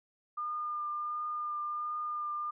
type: tone with vibrato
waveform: sine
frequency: 1207 Hz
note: D6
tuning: 47 cents sharp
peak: -33 dBFS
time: 0.37-2.51 s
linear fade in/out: 10 ms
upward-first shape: triangle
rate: 1.4 Hz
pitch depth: 16 cents each way
effects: none